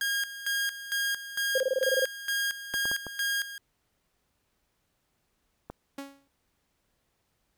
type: tone with tremolo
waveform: sawtooth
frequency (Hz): 1624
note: G#6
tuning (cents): -39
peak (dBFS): -23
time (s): 0.01-3.58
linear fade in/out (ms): 2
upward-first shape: square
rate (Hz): 2.2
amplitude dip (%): 75
type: tone bursts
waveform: sine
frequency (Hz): 523.3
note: C5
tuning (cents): 0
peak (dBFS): -22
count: 10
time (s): 1.55-2.049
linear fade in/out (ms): 5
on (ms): 31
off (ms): 21
type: clicks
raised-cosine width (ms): 1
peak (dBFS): -24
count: 5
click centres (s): 2.741 / 2.855 / 2.915 / 3.067 / 5.7
type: tone with exponential decay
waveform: sawtooth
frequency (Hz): 277.2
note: C#4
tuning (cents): 0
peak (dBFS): -30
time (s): 5.98-6.28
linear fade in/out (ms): 5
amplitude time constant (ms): 65
effects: pink hiss -75 dBFS RMS until 7.57 s